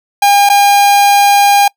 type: tone with dropouts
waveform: 45% pulse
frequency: 808 Hz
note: G#5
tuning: 48 cents flat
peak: -5 dBFS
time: 0.22-1.68 s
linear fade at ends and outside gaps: 5 ms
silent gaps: 0.491-0.498 s
effects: noise-tail reverb RT60 0.1 s tail -25 dB re dry